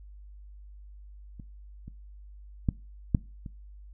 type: clicks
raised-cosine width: 5 ms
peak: -30 / -30 / -12 / -9 / -27 dBFS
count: 5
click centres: 1.398 / 1.88 / 2.688 / 3.148 / 3.462 s
effects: noise-tail reverb RT60 0.3 s tail -21 dB re dry + added 50 Hz sine -45 dBFS peak until 3.93 s